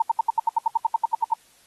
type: tone bursts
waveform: sine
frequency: 909 Hz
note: A#5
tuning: 44 cents flat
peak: -15 dBFS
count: 15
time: 0-1.338 s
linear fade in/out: 5 ms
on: 22 ms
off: 72 ms
effects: white hiss -57 dBFS RMS until 1.66 s + AAC 32 kbps